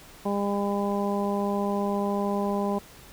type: harmonic tone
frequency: 201.6 Hz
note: G3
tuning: 49 cents sharp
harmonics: 1 / 2 / 3 / 4 / 5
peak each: -27 / -30 / -32 / -33 / -34 dBFS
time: 0.25-2.79 s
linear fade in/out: 10 ms
effects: pink hiss -49 dBFS RMS until 3.12 s

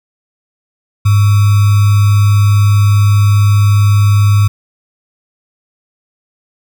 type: tone with sample-and-hold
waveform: sine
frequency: 102.4 Hz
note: G#2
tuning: 24 cents flat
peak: -5 dBFS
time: 1.05-4.48 s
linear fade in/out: 10 ms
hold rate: 1225 Hz
effects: none

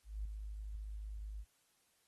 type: tone with ADSR envelope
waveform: sine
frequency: 52.2 Hz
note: G#1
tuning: 10 cents sharp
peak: -36 dBFS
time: 0.04-1.45 s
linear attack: 210 ms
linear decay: 5 ms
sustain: -6 dB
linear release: 46 ms
effects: white hiss -75 dBFS RMS until 2.07 s + AAC 32 kbps

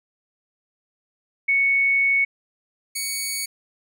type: tone pair in turn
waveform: sine / 10% pulse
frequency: 2217 / 2235 Hz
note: C#7 / C#7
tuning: 0 / +14 cents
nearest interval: unison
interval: 14 cents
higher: second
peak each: -16 dBFS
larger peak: neither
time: 1.48-2.25 / 2.95-3.46 s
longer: first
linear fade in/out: 10 ms
effects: none

